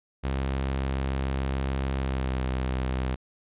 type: tone with pitch glide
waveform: sawtooth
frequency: 66.9 to 64.51 Hz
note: C2 to C2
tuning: +39 to -24 cents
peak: -22 dBFS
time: 0.23-3.16 s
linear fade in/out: 20 ms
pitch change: -63 cents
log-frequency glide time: 1.96-2.38 s
effects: resampled to 8000 Hz